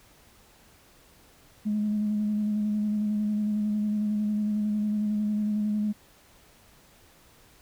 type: tone with vibrato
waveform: sine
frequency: 210.4 Hz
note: G#3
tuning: 23 cents sharp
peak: -23 dBFS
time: 1.65-5.93 s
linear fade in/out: 20 ms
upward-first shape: square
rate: 11 Hz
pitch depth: 17 cents each way
effects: tanh soft clip ceiling -19 dBFS + pink hiss -57 dBFS RMS until 7.61 s